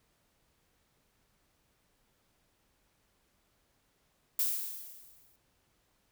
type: noise with exponential decay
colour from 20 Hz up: violet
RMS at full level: -28 dBFS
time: 4.39-5.36 s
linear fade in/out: 2 ms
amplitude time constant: 210 ms
effects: pink hiss -73 dBFS RMS until 6.11 s